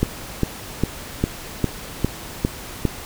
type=click train; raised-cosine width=3 ms; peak=-4 dBFS; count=8; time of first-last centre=0.03-2.853 s; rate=2.48 Hz; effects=pink hiss -35 dBFS RMS until 3.05 s